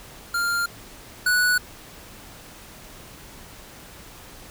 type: tone pair in turn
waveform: square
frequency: 1396.9 / 1474.4 Hz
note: F6 / F#6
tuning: 0 / -7 cents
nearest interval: minor second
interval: 93 cents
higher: second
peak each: -22 / -18 dBFS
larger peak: second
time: 0.34-0.66 / 1.26-1.58 s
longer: neither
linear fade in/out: 5 ms
effects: pink hiss -44 dBFS RMS until 4.5 s